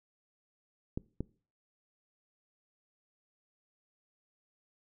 clicks, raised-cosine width 3 ms, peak -21 dBFS, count 2, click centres 0.975 / 1.206 s, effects noise-tail reverb RT60 0.4 s tail -22 dB re dry

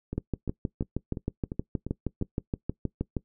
two click trains, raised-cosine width 3 ms, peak -15 / -20 dBFS, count 20 / 7, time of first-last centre 0.18-3.167 / 0.13-2.213 s, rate 6.36 / 2.88 Hz, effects noise-tail reverb RT60 0.1 s tail -21 dB re dry

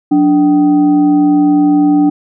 sine tone with frequency modulation, 293.8 Hz, D4, 1 cent sharp, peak -6 dBFS, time 0.11-2.1 s, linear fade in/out 10 ms, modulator 476 Hz, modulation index 0.44, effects none

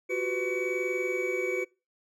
triangle tone cluster, 359.4 / 380.1 / 500 / 2272 Hz, F4 / F#4 / B4 / C#7, +50 / +47 / +21 / +42 cents, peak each -31 dBFS, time 0.09-1.65 s, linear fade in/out 20 ms, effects noise-tail reverb RT60 0.3 s tail -24 dB re dry

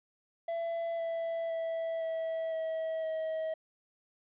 triangle tone with pitch steps, 670 / 663.5 / 657 / 650.6 / 644.2 / 637.9 Hz, E5 / E5 / E5 / E5 / E5 / D#5, +28 / +11 / -6 / -23 / -40 / +43 cents, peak -30 dBFS, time 0.48-3.54 s, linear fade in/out 5 ms, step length 510 ms, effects resampled to 8000 Hz + 11-bit

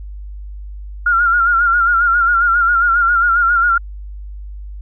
sine tone with vibrato, 1396.9 Hz, F6, in tune, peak -10 dBFS, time 1.06-3.78 s, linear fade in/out 5 ms, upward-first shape sine, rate 7.4 Hz, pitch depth 62 cents each way, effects added 50 Hz sine -27 dBFS peak until 4.81 s

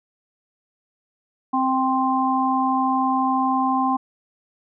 harmonic tone, 262 Hz, C4, 2 cents sharp, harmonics 1 / 3 / 4, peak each -22 / -22 / -22 dBFS, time 1.53-3.97 s, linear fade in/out 10 ms, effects none

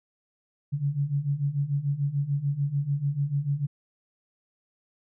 sine beating tone pair, 138.2 / 145 Hz, C#3 / D3, -5 / -22 cents, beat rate 6.8 Hz, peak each -29 / -26 dBFS, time 0.72-3.67 s, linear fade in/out 20 ms, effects none

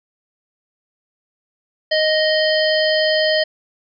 harmonic tone, 622.3 Hz, D#5, in tune, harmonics 1 / 3 / 5 / 7 / 8, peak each -16 / -21 / -23 / -24 / -25 dBFS, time 1.91-3.44 s, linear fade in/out 10 ms, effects none

